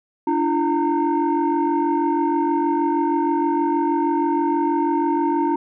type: tone cluster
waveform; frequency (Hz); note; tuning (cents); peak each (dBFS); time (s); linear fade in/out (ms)
sine; 292.1 / 338.4 / 916; D4 / E4 / A#5; -9 / +45 / -31; -20; 0.27-5.56; 5
effects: tanh soft clip ceiling -12 dBFS